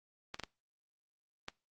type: clicks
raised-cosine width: 0.2 ms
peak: -22 dBFS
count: 4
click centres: 0.344 / 0.397 / 0.436 / 1.484 s
effects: noise-tail reverb RT60 0.3 s tail -24 dB re dry + Opus 32 kbps